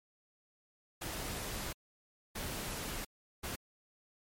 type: noise bursts at uneven times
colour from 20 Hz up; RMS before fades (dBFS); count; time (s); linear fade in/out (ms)
pink; -40; 3; 1.01-1.73 / 2.35-3.05 / 3.43-3.56; 10
effects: MP3 64 kbps